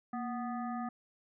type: harmonic tone with a mistuned harmonic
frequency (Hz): 246.9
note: B3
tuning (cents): 0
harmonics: 1 / 3 / 5 / 7 / 8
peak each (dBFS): -37 / -40 / -43 / -53 / -59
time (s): 0.13-0.89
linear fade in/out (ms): 5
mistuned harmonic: 1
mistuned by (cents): -89
effects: none